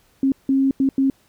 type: tone bursts at uneven times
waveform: sine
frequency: 269.8 Hz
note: C#4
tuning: 47 cents flat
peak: -14 dBFS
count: 4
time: 0.23-0.32 / 0.49-0.71 / 0.8-0.89 / 0.98-1.1 s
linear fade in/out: 2 ms
effects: pink hiss -59 dBFS RMS until 1.28 s